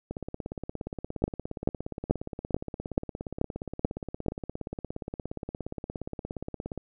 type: two click trains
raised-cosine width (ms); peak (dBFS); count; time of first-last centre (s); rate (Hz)
2; -21 / -9; 115 / 8; 0.11-6.777 / 1.24-4.283; 17.1 / 2.3
effects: none